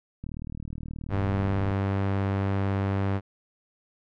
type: click train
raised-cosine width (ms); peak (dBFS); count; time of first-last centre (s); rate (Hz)
5; -24; 58; 0.24-1.709; 38.8
type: tone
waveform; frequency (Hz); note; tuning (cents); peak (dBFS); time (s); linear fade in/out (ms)
sawtooth; 98; G2; 0; -20; 1.09-3.21; 50
effects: low-pass 2000 Hz 12 dB/octave